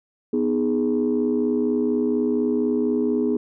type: chord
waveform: sine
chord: G# minor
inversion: first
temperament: equal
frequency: 246.9 / 311.1 / 415.3 Hz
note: B3 / D#4 / G#4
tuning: 0 / 0 / 0 cents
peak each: -21 / -24 / -22 dBFS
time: 0.33-3.37 s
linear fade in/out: 5 ms
effects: tanh soft clip ceiling -12 dBFS